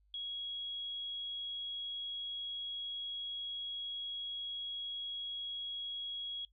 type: tone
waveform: sine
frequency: 3317 Hz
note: G#7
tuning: 3 cents flat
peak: -38 dBFS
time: 0.14-6.45 s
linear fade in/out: 2 ms
effects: noise-tail reverb RT60 0.1 s tail -18 dB re dry + added 50 Hz sine -67 dBFS peak until 6.52 s